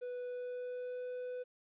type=tone with pitch glide; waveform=triangle; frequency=493.9 to 498.8 Hz; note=B4 to B4; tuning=0 to +17 cents; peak=-37 dBFS; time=0.01-1.44 s; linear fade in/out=20 ms; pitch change=+17 cents; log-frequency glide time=0.26-1.06 s; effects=resampled to 8000 Hz + 13-bit

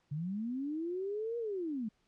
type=linear two-way sweep; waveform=sine; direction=up then down; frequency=138.9 to 477.6 to 204.6 Hz; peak=-34 dBFS; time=0.11-1.89 s; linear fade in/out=10 ms; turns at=1.38 s; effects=pink hiss -75 dBFS RMS until 2.07 s + low-pass 6000 Hz 12 dB/octave

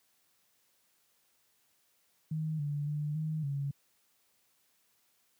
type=tone with pitch steps; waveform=sine; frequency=156.7 / 145.6 / 148.9 / 156.3 / 140.4 Hz; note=D#3 / D3 / D3 / D#3 / C#3; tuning=+13 / -15 / +24 / +8 / +22 cents; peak=-31 dBFS; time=2.31-3.71 s; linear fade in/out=5 ms; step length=280 ms; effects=white hiss -72 dBFS RMS until 5.39 s + high-pass 80 Hz 12 dB/octave

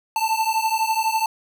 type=beating tone pair; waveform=square; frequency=880 / 892 Hz; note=A5 / A5; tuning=0 / +23 cents; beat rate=12 Hz; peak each=-23 dBFS; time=0.16-1.26 s; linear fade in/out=2 ms; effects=none

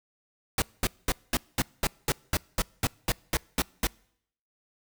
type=noise bursts; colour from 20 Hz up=pink; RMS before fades=-25 dBFS; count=14; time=0.58-3.87 s; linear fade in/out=2 ms; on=40 ms; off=210 ms; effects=noise-tail reverb RT60 0.7 s tail -26 dB re dry

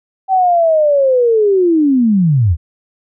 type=linear sweep; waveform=sine; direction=down; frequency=774 to 71.7 Hz; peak=-8 dBFS; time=0.28-2.57 s; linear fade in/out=50 ms; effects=none

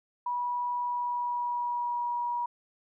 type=tone with pitch glide; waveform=sine; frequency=974 to 961.1 Hz; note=B5 to B5; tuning=-24 to -47 cents; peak=-28 dBFS; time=0.26-2.46 s; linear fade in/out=5 ms; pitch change=-23 cents; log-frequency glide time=0.76-2.04 s; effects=none

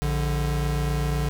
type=tone pair together; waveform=square; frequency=58.26 / 146.8 Hz; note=A#1 / D3; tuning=0 / 0 cents; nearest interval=octave + major third; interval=1600 cents; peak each=-26 dBFS; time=0.02-1.29 s; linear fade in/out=0 ms; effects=none

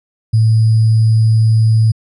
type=tone with sample-and-hold; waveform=sine; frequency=111 Hz; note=A2; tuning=16 cents sharp; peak=-7 dBFS; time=0.33-1.92 s; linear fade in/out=10 ms; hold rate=4900 Hz; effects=resampled to 24000 Hz

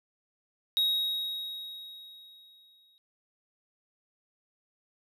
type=tone with exponential decay; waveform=triangle; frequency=3786 Hz; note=A#7; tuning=26 cents sharp; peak=-21 dBFS; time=0.77-2.98 s; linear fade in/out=0 ms; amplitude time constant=480 ms; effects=none

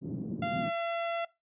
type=band-pass noise; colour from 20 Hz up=white; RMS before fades=-36 dBFS; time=0.01-0.71 s; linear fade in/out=50 ms; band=130 to 280 Hz; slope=24 dB/octave
type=tone with pitch glide; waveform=sawtooth; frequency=690 to 677 Hz; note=F5 to E5; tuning=-21 to +46 cents; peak=-27 dBFS; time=0.42-1.25 s; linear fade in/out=5 ms; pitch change=-33 cents; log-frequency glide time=0.6-0.66 s
effects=noise-tail reverb RT60 0.2 s tail -18 dB re dry + resampled to 8000 Hz

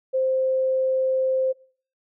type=tone; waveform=sine; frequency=523 Hz; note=C5; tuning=1 cent flat; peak=-19 dBFS; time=0.13-1.53 s; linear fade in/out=20 ms; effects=noise-tail reverb RT60 0.5 s tail -24 dB re dry

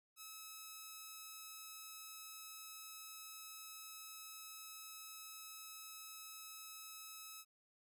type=tone; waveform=5% pulse; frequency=1292 Hz; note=E6; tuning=35 cents flat; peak=-39 dBFS; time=0.16-7.45 s; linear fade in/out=50 ms; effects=none

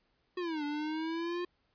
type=exponential two-way sweep; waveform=square; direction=down then up; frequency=368.8 to 289.8 to 356.6 Hz; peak=-34 dBFS; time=0.37-1.45 s; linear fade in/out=5 ms; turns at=0.64 s; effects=pink hiss -75 dBFS RMS until 1.74 s + resampled to 11025 Hz

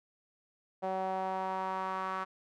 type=tone with band-pass filter sweep; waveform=sawtooth; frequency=188.8 Hz; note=F#3; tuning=35 cents sharp; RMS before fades=-35 dBFS; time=0.82-2.25 s; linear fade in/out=20 ms; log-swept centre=680 to 1200 Hz; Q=3.4; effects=none

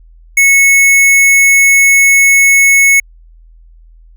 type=tone; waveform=square; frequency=2200 Hz; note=C#7; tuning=14 cents flat; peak=-5 dBFS; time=0.37-3 s; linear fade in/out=5 ms; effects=added 41 Hz sine -37 dBFS peak until 4.16 s

